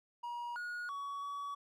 triangle tone with pitch steps, 955 / 1446 / 1126 / 1134 Hz, A#5 / F#6 / C#6 / C#6, +42 / -40 / +27 / +39 cents, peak -37 dBFS, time 0.23-1.55 s, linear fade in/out 10 ms, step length 330 ms, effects none

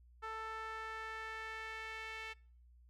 sawtooth tone with band-pass filter sweep, 442.1 Hz, A4, 8 cents sharp, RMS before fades -45 dBFS, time 0.22-2.34 s, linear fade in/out 20 ms, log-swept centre 1300 to 2300 Hz, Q 2.3, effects noise-tail reverb RT60 0.5 s tail -25 dB re dry + added 60 Hz sine -60 dBFS peak until 2.89 s

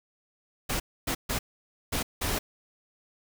pink noise bursts at uneven times, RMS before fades -29 dBFS, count 5, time 0.69-0.8 / 1.07-1.15 / 1.29-1.39 / 1.92-2.03 / 2.21-2.39 s, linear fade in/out 10 ms, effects none

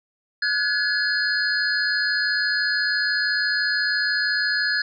sine tone cluster, 1453 / 1513 / 1699 / 4265 / 4950 Hz, F#6 / F#6 / G#6 / C8 / D#8, -32 / +38 / +39 / +32 / -10 cents, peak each -30 / -29 / -22 / -27 / -29 dBFS, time 0.42-4.82 s, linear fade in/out 5 ms, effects none

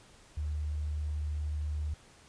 sine tone, 75.2 Hz, D2, 42 cents sharp, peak -31 dBFS, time 0.37-1.94 s, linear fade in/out 5 ms, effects pink hiss -58 dBFS RMS until 2.28 s + resampled to 22050 Hz

